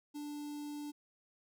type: tone with notch filter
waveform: square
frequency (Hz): 293.7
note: D4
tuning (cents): 0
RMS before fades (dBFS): -43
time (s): 0.14-0.92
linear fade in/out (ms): 20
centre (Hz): 1700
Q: 0.55
effects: none